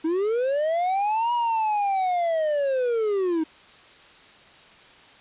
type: linear two-way sweep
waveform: triangle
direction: up then down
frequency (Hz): 309.1 to 967 to 309.1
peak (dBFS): -19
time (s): 0.04-3.44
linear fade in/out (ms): 10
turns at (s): 1.33
effects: white hiss -50 dBFS RMS until 5.2 s + resampled to 8000 Hz